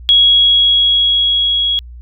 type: tone with level ramp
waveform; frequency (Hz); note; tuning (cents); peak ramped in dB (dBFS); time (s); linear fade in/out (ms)
sine; 3322; G#7; 0; -5 to -12; 0.09-1.79; 0
effects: added 60 Hz sine -30 dBFS peak until 2.01 s